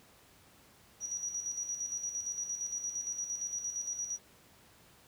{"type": "tone with tremolo", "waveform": "sine", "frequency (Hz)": 5800, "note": "F#8", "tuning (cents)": -35, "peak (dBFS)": -33, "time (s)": [1, 4.19], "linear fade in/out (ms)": 50, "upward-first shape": "square", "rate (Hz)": 8.7, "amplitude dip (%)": 55, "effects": ["pink hiss -61 dBFS RMS until 5.07 s", "high-pass 60 Hz 12 dB/octave"]}